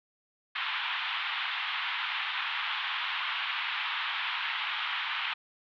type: band-pass noise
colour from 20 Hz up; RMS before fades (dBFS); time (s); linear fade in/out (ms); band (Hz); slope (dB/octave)
white; -33; 0.55-5.34; 10; 870 to 3500; 48
effects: none